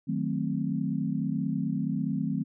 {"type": "chord", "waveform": "sine", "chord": "D# diminished seventh", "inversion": "none", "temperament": "equal", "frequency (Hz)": [155.56, 185, 220, 261.6], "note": ["D#3", "F#3", "A3", "C4"], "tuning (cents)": [0, 0, 0, 0], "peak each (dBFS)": -32, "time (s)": [0.07, 2.44], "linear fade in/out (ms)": 20, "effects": []}